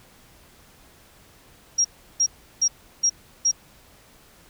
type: tone bursts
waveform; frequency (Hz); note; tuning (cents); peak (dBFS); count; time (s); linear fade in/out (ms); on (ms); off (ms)
sine; 5630; F8; +13; -16; 5; 1.78-3.515; 10; 67; 350
effects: pink hiss -53 dBFS RMS until 4.49 s